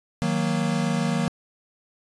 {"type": "chord", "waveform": "square", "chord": "D# minor", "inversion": "none", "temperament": "equal with one note detuned", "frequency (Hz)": [157.46, 185, 233.1], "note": ["D#3", "F#3", "A#3"], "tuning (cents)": [21, 0, 0], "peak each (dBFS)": -27, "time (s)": [0.22, 1.28], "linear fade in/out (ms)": 0, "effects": ["resampled to 22050 Hz"]}